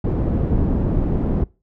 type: low-pass noise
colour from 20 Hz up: pink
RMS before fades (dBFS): -19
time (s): 0.04-1.44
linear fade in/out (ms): 5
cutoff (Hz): 370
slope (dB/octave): 12
effects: noise-tail reverb RT60 0.3 s tail -23 dB re dry